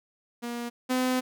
sawtooth tone pair in turn, 238.1 / 254.9 Hz, A#3 / C4, +37 / -45 cents, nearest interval minor second, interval 118 cents, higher second, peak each -28 / -20 dBFS, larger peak second, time 0.42-0.7 / 0.89-1.21 s, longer second, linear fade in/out 20 ms, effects none

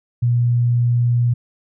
sine tone, 120.4 Hz, B2, 44 cents flat, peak -13 dBFS, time 0.22-1.34 s, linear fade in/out 10 ms, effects none

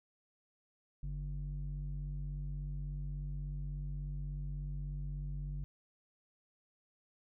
square tone with low-pass filter, 48.24 Hz, G1, 27 cents flat, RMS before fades -40 dBFS, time 1.03-5.64 s, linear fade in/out 0 ms, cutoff 140 Hz, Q 2.5, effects none

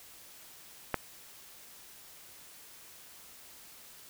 click, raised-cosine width 0.5 ms, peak -13 dBFS, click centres 0.943 s, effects white hiss -53 dBFS RMS until 4.09 s

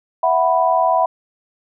sine chord, E suspended second, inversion none, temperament equal, 659.3 / 740 / 987.8 Hz, E5 / F#5 / B5, 0 / 0 / 0 cents, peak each -17 dBFS, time 0.23-1.06 s, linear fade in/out 5 ms, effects none

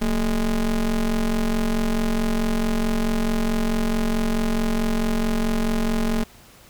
square ring-modulated tone, 102.7 Hz, G#2, 19 cents flat, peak -17 dBFS, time 0.01-6.24 s, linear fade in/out 10 ms, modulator 125 Hz, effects pink hiss -49 dBFS RMS until 6.69 s

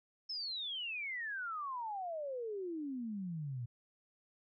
sine exponential sweep, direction down, 5330 to 115.3 Hz, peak -38 dBFS, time 0.29-3.66 s, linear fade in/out 10 ms, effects none

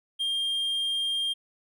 triangle tone, 3205 Hz, G7, 38 cents sharp, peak -24 dBFS, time 0.19-1.34 s, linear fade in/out 20 ms, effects none

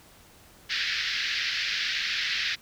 pink band-pass noise, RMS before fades -29 dBFS, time 0.69-2.56 s, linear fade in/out 20 ms, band 1600 to 5200 Hz, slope 48 dB/octave, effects pink hiss -54 dBFS RMS until 2.61 s

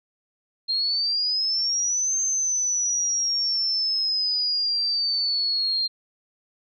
sine exponential two-way sweep, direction up then down, 4182 to 6330 to 4182 Hz, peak -21 dBFS, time 0.68-5.88 s, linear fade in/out 20 ms, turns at 2.17 s, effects none

